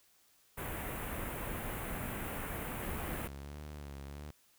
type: band-stop noise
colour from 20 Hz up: pink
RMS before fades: -40 dBFS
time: 0.57-3.28 s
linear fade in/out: 10 ms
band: 2600 to 10000 Hz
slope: 24 dB/octave
type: tone with vibrato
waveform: sawtooth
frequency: 72.1 Hz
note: D2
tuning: 31 cents flat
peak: -40 dBFS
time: 2.83-4.31 s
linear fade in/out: 5 ms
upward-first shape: sine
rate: 1.5 Hz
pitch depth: 72 cents each way
effects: white hiss -68 dBFS RMS until 4.58 s